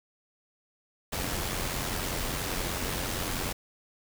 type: noise with amplitude modulation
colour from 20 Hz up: pink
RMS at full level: -30 dBFS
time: 1.12-3.53 s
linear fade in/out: 10 ms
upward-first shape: sine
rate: 90.4 Hz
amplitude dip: 45%
effects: none